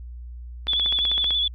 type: click train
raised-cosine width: 0.3 ms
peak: -16 dBFS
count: 11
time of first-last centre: 0.67-1.307 s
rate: 15.7 Hz
type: tone with vibrato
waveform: sine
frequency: 3425 Hz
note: A7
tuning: 47 cents flat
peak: -19 dBFS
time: 0.68-1.48 s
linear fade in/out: 5 ms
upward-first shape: square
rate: 12 Hz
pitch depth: 28 cents each way
effects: added 60 Hz sine -34 dBFS peak until 1.54 s + MP3 64 kbps